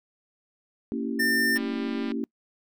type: chord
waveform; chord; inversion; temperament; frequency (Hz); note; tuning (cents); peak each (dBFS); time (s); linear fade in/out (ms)
sine; A# diminished seventh; none; equal with one note detuned; 230.8 / 277.2 / 329.6 / 392; A#3 / C#4 / E4 / G4; -17 / 0 / 0 / 0; -30 / -31 / -35 / -36; 0.92-2.24; 0
type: tone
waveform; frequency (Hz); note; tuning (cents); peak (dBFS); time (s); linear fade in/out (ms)
square; 1800; A6; +39; -23; 1.19-1.58; 10
type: click train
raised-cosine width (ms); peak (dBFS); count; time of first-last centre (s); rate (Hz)
0.3; -24; 112; 1.56-2.118; 199
effects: noise-tail reverb RT60 0.1 s tail -25 dB re dry